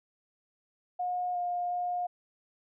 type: tone with pitch steps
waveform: sine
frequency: 720 / 709 / 713 Hz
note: F#5 / F5 / F5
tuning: -47 / +26 / +36 cents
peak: -29 dBFS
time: 0.99-2.07 s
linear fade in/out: 10 ms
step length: 360 ms
effects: none